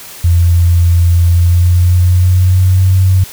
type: tone with pitch glide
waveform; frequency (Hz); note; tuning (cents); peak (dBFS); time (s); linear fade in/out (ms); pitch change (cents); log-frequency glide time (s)
sine; 86 to 93.78; F2 to F#2; -26 to +24; -5; 0.24-3.24; 5; +150; 1.27-2.86
effects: white hiss -31 dBFS RMS until 3.32 s